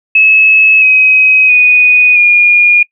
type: tone with pitch steps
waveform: sine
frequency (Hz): 2586 / 2533 / 2481 / 2430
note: E7 / D#7 / D#7 / D#7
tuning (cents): -34 / +30 / -6 / -42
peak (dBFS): -3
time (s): 0.15-2.83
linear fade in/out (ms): 5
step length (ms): 670
effects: noise-tail reverb RT60 0.1 s tail -24 dB re dry